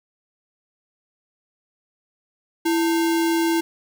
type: tone with sample-and-hold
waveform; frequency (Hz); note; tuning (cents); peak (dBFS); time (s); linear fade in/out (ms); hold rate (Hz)
sine; 331.7; E4; +11; -17; 2.65-3.61; 10; 1225
effects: none